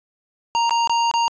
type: tone with dropouts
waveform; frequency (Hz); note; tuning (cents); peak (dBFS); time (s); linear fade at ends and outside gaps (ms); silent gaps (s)
square; 932.3; A#5; 0; -17; 0.55-1.28; 0; 0.695-0.708 / 0.874-0.896 / 1.113-1.139
effects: resampled to 16000 Hz